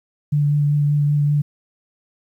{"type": "tone with vibrato", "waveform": "sine", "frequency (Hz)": 146.2, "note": "D3", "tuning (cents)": -7, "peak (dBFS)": -14, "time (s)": [0.32, 1.42], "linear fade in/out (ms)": 10, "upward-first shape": "sine", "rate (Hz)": 5.2, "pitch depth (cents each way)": 14, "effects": ["9-bit"]}